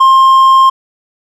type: tone with hard clipping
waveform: sine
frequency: 1061 Hz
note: C6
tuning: 24 cents sharp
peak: -4 dBFS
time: 0-0.7 s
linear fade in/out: 10 ms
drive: 3 dB
effects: none